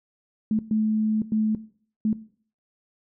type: tone bursts at uneven times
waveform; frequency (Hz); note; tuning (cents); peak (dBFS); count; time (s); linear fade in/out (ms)
sine; 216.5; A3; -28; -19; 4; 0.51-0.59 / 0.71-1.22 / 1.32-1.55 / 2.05-2.13; 2
effects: noise-tail reverb RT60 0.5 s tail -18 dB re dry